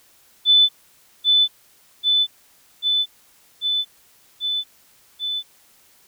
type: tone with echo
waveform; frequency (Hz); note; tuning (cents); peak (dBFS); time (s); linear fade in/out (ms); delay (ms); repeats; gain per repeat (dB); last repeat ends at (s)
sine; 3504; A7; -8; -10; 0.45-0.69; 50; 790; 6; -2; 5.43
effects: white hiss -55 dBFS RMS until 6.07 s